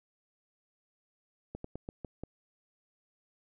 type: slowing click train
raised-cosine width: 2 ms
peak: -26 dBFS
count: 6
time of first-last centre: 1.55-2.236 s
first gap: 94 ms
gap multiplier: 1.19
effects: none